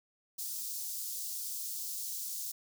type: high-pass noise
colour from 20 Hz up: white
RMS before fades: -39 dBFS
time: 0.38-2.52 s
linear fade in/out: 10 ms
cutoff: 4700 Hz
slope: 24 dB/octave
effects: none